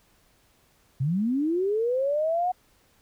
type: linear sweep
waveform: sine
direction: up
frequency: 123.47 to 740 Hz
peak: -22 dBFS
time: 1-2.52 s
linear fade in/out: 10 ms
effects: pink hiss -63 dBFS RMS until 3.01 s